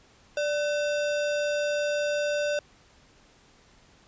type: tone with sample-and-hold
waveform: sine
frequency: 587.3 Hz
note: D5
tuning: in tune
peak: -24 dBFS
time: 0.37-2.59 s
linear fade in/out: 2 ms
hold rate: 2100 Hz
effects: pink hiss -58 dBFS RMS until 4.07 s + resampled to 16000 Hz